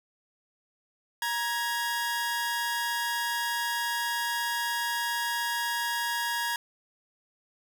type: tone pair together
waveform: sawtooth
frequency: 944 / 1661.2 Hz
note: A#5 / G#6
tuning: +22 / 0 cents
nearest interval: minor seventh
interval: 978 cents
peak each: -27 dBFS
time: 1.22-6.56 s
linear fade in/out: 2 ms
effects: none